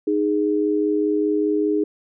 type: tone pair together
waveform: sine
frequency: 309 / 414 Hz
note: D#4 / G#4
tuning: -12 / -5 cents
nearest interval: perfect fourth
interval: 507 cents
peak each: -20 dBFS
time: 0.07-1.84 s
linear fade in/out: 5 ms
effects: none